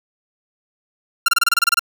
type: tone bursts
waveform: sawtooth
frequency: 1384 Hz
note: F6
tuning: 16 cents flat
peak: -8 dBFS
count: 11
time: 1.26-1.794 s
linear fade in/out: 5 ms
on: 24 ms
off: 27 ms
effects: none